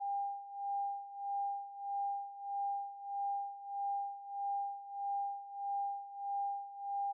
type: tone with tremolo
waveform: sine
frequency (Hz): 801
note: G5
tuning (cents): +37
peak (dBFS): -33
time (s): 0-7.13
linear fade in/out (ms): 20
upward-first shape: sine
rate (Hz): 1.6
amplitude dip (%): 80
effects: none